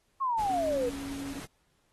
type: exponential sweep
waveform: sine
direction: down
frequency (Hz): 1108.7 to 468.4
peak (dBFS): -26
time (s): 0.2-0.9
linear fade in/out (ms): 20
type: noise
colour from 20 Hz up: pink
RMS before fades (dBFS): -44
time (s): 0.38-1.46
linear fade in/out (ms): 10
type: tone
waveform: sine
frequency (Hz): 277.2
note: C#4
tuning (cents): 0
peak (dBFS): -36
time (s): 0.49-1.4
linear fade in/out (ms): 10
effects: pink hiss -72 dBFS RMS until 1.92 s + AAC 32 kbps